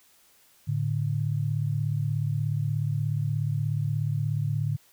sine tone pair together, 109.4 / 146.13 Hz, A2 / D3, -9 / -8 cents, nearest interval perfect fourth, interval 501 cents, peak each -27 dBFS, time 0.67-4.77 s, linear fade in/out 20 ms, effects white hiss -60 dBFS RMS until 4.92 s

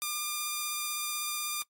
5% pulse tone with vibrato, 1200 Hz, D6, 37 cents sharp, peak -20 dBFS, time 0.02-1.62 s, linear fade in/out 0 ms, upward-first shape triangle, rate 16 Hz, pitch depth 12 cents each way, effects noise-tail reverb RT60 0.1 s tail -20 dB re dry + AAC 64 kbps

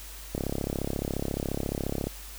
click train, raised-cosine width 2 ms, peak -16 dBFS, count 60, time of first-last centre 0.35-2.07 s, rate 34.3 Hz, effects added 50 Hz sine -43 dBFS peak until 2.38 s + white hiss -45 dBFS RMS until 2.38 s

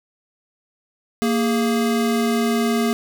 square tone pair together, 231.5 / 412.4 Hz, A#3 / G#4, -12 / -12 cents, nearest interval minor seventh, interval 1000 cents, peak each -19 / -24 dBFS, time 1.22-2.93 s, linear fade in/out 0 ms, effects none

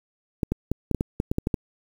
clicks, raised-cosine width 3 ms, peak -10 dBFS, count 11, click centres 0.432 / 0.52 / 0.716 / 0.913 / 0.947 / 1.009 / 1.201 / 1.315 / 1.384 / 1.471 / 1.542 s, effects 7-bit

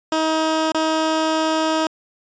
15% pulse tone with dropouts, 317.1 Hz, D#4, 33 cents sharp, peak -11 dBFS, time 0.12-1.87 s, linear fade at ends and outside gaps 2 ms, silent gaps 0.72-0.746 s, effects resampled to 16000 Hz

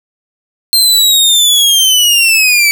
sawtooth linear sweep, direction down, 4181 to 2279 Hz, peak -3 dBFS, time 0.73-2.71 s, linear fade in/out 0 ms, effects none

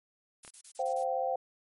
violet noise bursts, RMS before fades -45 dBFS, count 6, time 0.43-1.036 s, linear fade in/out 5 ms, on 76 ms, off 30 ms
clicks, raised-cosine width 0.3 ms, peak -33 dBFS, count 2, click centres 0.449 / 0.478 s
sine chord, C suspended fourth, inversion none, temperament equal with one note detuned, 523.3 / 698.5 / 775 Hz, C5 / F5 / G5, 0 / 0 / -20 cents, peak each -32 / -34 / -33 dBFS, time 0.79-1.36 s, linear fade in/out 5 ms
effects MP3 48 kbps

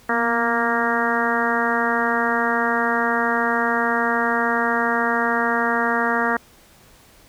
harmonic tone with a mistuned harmonic, 233.1 Hz, A#3, in tune, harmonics 1 / 2 / 3 / 4 / 5 / 6 / 7 / 8, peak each -26 / -26 / -26 / -26 / -26 / -26 / -26 / -26 dBFS, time 0.09-6.37 s, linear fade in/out 5 ms, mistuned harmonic 1, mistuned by +40 cents, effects pink hiss -51 dBFS RMS until 7.28 s

